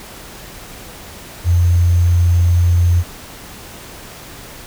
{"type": "tone with sample-and-hold", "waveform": "sine", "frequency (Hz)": 87, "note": "F2", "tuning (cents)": -6, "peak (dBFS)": -9, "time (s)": [1.44, 3.04], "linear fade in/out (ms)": 50, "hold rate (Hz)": 6300, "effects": ["pink hiss -35 dBFS RMS until 4.66 s"]}